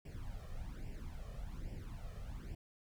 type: noise with flanger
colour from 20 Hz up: brown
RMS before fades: -45 dBFS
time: 0.05-2.55 s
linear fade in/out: 5 ms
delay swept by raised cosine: 0.38 to 1.68 ms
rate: 1.2 Hz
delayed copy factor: +0.8
effects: none